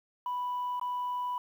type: tone with dropouts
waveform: sine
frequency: 987.8 Hz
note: B5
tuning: in tune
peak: -29 dBFS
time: 0.26-1.38 s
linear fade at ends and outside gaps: 2 ms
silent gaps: 0.797-0.813 s
effects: tanh soft clip ceiling -28 dBFS + 10-bit